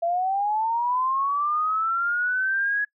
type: linear sweep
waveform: sine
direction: up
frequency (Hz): 668 to 1680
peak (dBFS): -21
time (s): 0.02-2.85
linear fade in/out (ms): 10
effects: noise-tail reverb RT60 0.1 s tail -24 dB re dry